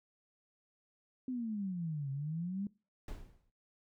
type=exponential two-way sweep; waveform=sine; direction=down then up; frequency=261.6 to 134.3 to 206.9 Hz; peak=-35 dBFS; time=1.28-2.67 s; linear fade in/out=2 ms; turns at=2.11 s
type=noise with exponential decay; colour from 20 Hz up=brown; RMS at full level=-38 dBFS; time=3.08-3.5 s; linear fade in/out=2 ms; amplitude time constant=90 ms
effects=noise-tail reverb RT60 0.3 s tail -21 dB re dry